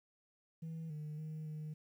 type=tone with pitch steps; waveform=sine; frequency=162.2 / 151.5 / 155.8 / 153.6 Hz; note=E3 / D#3 / D#3 / D#3; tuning=-28 / -46 / +3 / -22 cents; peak=-39 dBFS; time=0.62-1.74 s; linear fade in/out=10 ms; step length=280 ms; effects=tanh soft clip ceiling -40 dBFS + 12-bit